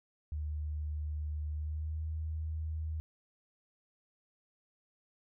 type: tone with pitch glide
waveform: sine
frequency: 75.6 to 78.72 Hz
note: D#2 to D#2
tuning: -49 to +21 cents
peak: -34 dBFS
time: 0.32-3 s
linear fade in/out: 0 ms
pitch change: +70 cents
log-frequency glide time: 1.53-2.04 s
effects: none

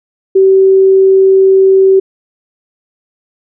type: tone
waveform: sine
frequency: 383.8 Hz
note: G4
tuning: 37 cents flat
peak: -3 dBFS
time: 0.35-2 s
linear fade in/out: 10 ms
effects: none

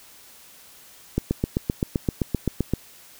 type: click train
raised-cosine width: 3 ms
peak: -8 dBFS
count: 13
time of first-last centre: 1.18-2.736 s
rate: 7.71 Hz
effects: white hiss -49 dBFS RMS until 3.19 s

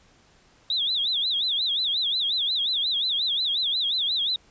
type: tone with vibrato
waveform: sine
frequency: 3628 Hz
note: A#7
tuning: 48 cents flat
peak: -22 dBFS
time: 0.7-4.36 s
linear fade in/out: 2 ms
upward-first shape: sine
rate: 5.6 Hz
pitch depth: 200 cents each way
effects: pink hiss -58 dBFS RMS until 4.5 s + resampled to 16000 Hz

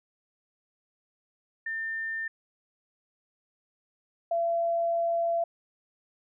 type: tone pair in turn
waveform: sine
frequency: 1800 / 676.6 Hz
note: A6 / E5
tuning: +39 / +45 cents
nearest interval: octave + perfect fourth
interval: 1694 cents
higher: first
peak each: -30 / -24 dBFS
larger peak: second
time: 1.66-2.28 / 4.31-5.44 s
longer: second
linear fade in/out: 5 ms
effects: none

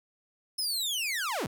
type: linear sweep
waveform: sawtooth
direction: down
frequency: 5270 to 77.5 Hz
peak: -26 dBFS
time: 0.58-1.47 s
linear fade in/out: 10 ms
effects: none

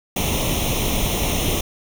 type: noise with comb filter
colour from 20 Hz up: pink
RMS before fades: -21 dBFS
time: 0.16-1.61 s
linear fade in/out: 5 ms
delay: 0.32 ms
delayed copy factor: +0.8
effects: none

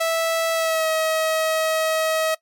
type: tone with pitch glide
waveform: sawtooth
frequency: 656 to 637 Hz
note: E5 to D#5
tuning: -9 to +41 cents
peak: -15 dBFS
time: 0-2.35 s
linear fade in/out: 10 ms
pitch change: -50 cents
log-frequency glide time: 0.53-0.88 s
effects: noise-tail reverb RT60 0.1 s tail -20 dB re dry + MP3 96 kbps

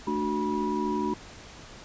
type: tone cluster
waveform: sine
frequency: 219.7 / 296.4 / 369 / 973 Hz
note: A3 / D4 / F#4 / B5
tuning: -2 / +16 / -5 / -26 cents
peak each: -31 dBFS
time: 0.07-1.14 s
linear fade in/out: 5 ms
effects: pink hiss -46 dBFS RMS until 1.84 s + resampled to 16000 Hz

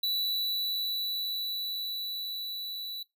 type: tone with level ramp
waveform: square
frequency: 3951 Hz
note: B7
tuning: in tune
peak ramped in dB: -27 to -36 dBFS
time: 0.03-3.03 s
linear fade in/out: 5 ms
effects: noise-tail reverb RT60 0.2 s tail -21 dB re dry

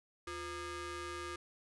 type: ring-modulated tone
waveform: sawtooth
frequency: 430 Hz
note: A4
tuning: 40 cents flat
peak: -34 dBFS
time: 0.27-1.36 s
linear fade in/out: 5 ms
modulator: 782 Hz
effects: resampled to 24000 Hz

